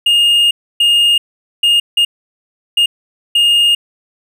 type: tone bursts at uneven times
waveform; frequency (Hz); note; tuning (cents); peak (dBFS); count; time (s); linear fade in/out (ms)
triangle; 2838; F7; +27; -6; 6; 0.06-0.51 / 0.8-1.18 / 1.63-1.8 / 1.97-2.05 / 2.77-2.86 / 3.35-3.75; 5
effects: none